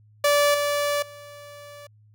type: tone with level steps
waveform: sawtooth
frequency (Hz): 580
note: D5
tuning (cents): -22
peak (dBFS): -13 / -18 / -37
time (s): 0.24-1.87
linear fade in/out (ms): 5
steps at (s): 0.54 / 1.02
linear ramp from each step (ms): 5
effects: added 106 Hz sine -52 dBFS peak until 2.14 s